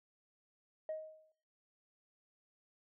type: tone with exponential decay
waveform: sine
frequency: 627 Hz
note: D#5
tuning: 13 cents sharp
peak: -34 dBFS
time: 0.89-1.32 s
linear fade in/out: 2 ms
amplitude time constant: 93 ms
effects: noise-tail reverb RT60 0.5 s tail -20 dB re dry + tanh soft clip ceiling -34 dBFS